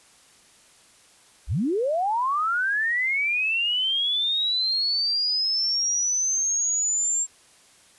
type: linear sweep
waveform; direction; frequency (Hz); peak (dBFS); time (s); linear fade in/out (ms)
sine; up; 36.73 to 7459; -21; 1.47-7.27; 50
effects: white hiss -55 dBFS RMS until 7.98 s + resampled to 24000 Hz